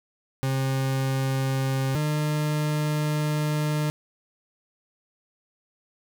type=tone pair in turn; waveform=40% pulse; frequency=133.7 / 150.98 Hz; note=C3 / D3; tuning=+38 / +48 cents; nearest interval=major second; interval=210 cents; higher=second; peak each=-22 dBFS; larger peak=neither; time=0.43-1.95 / 1.95-3.9 s; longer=second; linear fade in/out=0 ms; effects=none